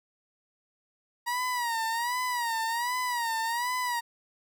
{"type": "tone with vibrato", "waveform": "30% pulse", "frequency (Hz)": 950, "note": "A#5", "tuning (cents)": 33, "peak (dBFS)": -25, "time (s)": [1.26, 4.01], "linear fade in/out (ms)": 20, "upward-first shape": "sine", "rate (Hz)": 1.3, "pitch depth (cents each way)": 100, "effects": []}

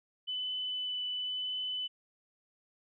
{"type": "tone with vibrato", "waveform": "sine", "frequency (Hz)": 3000, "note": "F#7", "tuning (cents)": 23, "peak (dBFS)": -33, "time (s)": [0.27, 1.88], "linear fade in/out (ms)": 20, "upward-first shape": "triangle", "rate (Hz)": 0.94, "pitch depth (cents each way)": 9, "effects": []}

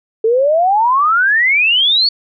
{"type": "exponential sweep", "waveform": "sine", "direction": "up", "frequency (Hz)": [433.1, 4511], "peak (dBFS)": -9, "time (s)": [0.24, 2.09], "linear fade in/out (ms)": 5, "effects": []}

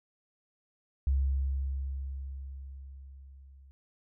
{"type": "tone with level ramp", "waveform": "sine", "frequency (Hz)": 67.7, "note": "C#2", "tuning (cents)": -40, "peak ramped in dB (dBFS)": [-23, -52], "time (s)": [1.07, 3.71], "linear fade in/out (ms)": 0, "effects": []}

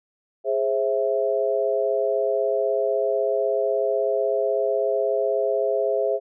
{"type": "chord", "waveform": "sine", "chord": "Ab augmented", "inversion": "none", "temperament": "equal with one note detuned", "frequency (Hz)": [415.3, 531.5, 659.3], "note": ["Ab4", "C5", "E5"], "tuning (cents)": [0, 27, 0], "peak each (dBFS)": -24, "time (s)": [0.44, 6.2], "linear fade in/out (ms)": 50, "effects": []}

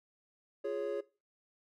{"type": "chord", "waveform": "triangle", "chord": "Db major", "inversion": "first", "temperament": "equal", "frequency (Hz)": [349.2, 415.3, 554.4], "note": ["F4", "Ab4", "Db5"], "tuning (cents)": [0, 0, 0], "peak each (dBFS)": [-39, -34, -35], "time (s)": [0.64, 1.01], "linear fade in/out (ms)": 10, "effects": ["noise-tail reverb RT60 0.3 s tail -19 dB re dry", "MP3 64 kbps"]}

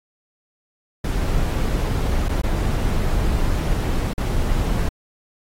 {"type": "noise with dropouts", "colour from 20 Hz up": "brown", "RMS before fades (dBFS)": -20, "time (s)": [1.04, 4.89], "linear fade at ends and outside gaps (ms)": 5, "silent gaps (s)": [[2.286, 2.29], [2.418, 2.434], [4.135, 4.178]], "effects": ["AAC 48 kbps"]}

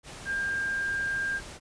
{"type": "tone in noise", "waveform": "sine", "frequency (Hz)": 1600, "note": "G6", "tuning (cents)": 35, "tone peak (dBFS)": -27, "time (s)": [0.25, 1.41], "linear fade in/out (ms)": 50, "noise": "pink", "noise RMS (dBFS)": -43, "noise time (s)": [0.03, 1.6], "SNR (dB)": 13, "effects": ["resampled to 22050 Hz"]}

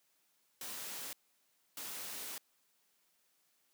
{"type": "noise bursts at uneven times", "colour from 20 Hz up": "white", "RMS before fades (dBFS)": -44, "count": 2, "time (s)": [[0.61, 1.13], [1.77, 2.38]], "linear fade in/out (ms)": 2, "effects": ["white hiss -75 dBFS RMS until 3.73 s", "high-pass 150 Hz 12 dB/octave"]}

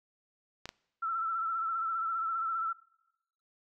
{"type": "clicks", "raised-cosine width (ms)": 0.2, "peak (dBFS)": -22, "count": 2, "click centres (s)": [0.656, 0.691]}
{"type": "tone with vibrato", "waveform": "sine", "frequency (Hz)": 1334, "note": "E6", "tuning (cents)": 20, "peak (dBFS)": -30, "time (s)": [1.02, 2.73], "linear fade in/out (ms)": 10, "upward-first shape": "sine", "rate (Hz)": 15, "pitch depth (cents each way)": 46}
{"effects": ["noise-tail reverb RT60 0.9 s tail -23 dB re dry"]}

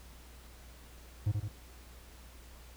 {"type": "tone with echo", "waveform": "triangle", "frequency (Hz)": 103.83, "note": "G#2", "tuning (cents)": 0, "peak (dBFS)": -24, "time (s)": [1.26, 1.32], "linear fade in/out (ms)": 10, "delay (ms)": 82, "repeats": 2, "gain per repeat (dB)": -4, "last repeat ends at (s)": 1.484, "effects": ["added 60 Hz sine -52 dBFS peak until 2.76 s", "pink hiss -57 dBFS RMS until 2.76 s"]}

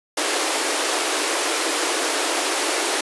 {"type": "high-pass noise", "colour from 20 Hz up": "pink", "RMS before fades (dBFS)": -22, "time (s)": [0.17, 3.01], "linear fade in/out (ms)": 5, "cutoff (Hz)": 290, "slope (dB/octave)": 96, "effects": ["resampled to 24000 Hz"]}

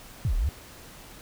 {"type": "exponential two-way sweep", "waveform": "sine", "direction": "down then up", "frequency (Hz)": [146.83, 33.9, 86.2], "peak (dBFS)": -22, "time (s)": [0.25, 0.49], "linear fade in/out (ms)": 0, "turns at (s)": 0.35, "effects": ["pink hiss -47 dBFS RMS until 1.21 s"]}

